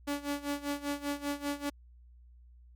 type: tone with tremolo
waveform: sawtooth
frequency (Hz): 286.7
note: D4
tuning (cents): -42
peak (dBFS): -26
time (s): 0.07-1.7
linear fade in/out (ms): 10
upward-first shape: sine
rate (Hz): 5.1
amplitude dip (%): 85
effects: added 60 Hz sine -53 dBFS peak until 2.75 s + MP3 96 kbps